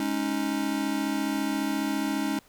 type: chord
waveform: square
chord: Ab suspended fourth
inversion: none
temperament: just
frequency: 207.7 / 276.9 / 311.5 Hz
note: Ab3 / Db4 / Eb4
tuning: 0 / -2 / +2 cents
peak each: -33 / -30 / -31 dBFS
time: 0-2.39 s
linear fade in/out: 2 ms
effects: pink hiss -58 dBFS RMS until 2.48 s